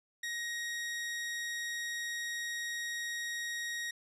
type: tone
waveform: sawtooth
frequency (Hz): 1883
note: A#6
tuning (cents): +17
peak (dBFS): -32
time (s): 0.23-3.91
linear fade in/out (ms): 5
effects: low-pass 10000 Hz 12 dB/octave